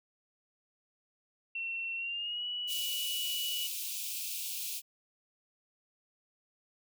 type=tone with pitch glide; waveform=sine; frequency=2712 to 2940 Hz; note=E7 to F#7; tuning=+49 to -12 cents; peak=-34 dBFS; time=1.55-3.67 s; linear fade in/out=5 ms; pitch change=+139 cents; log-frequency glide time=1.96-2.45 s
type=high-pass noise; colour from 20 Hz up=white; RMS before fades=-38 dBFS; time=2.67-4.82 s; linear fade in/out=50 ms; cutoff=2400 Hz; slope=96 dB/octave
effects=none